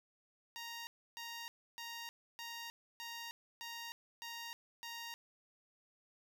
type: tone bursts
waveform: 10% pulse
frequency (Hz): 933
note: A#5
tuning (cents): +1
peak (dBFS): -36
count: 8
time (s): 0.56-5.14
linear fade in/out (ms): 0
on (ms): 310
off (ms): 300
effects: none